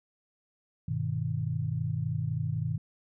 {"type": "chord", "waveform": "sine", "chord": "G augmented", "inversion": "none", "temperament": "equal with one note detuned", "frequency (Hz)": [99.94, 123.47, 155.56], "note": ["G2", "B2", "D#3"], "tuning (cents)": [34, 0, 0], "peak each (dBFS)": [-34, -32, -32], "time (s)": [0.88, 2.78], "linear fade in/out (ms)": 5, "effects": []}